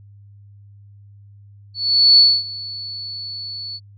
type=tone with ADSR envelope; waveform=sine; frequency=4435 Hz; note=C#8; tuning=in tune; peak=-6 dBFS; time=1.74-3.8 s; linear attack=440 ms; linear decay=250 ms; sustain=-21 dB; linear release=46 ms; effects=added 101 Hz sine -42 dBFS peak until 3.97 s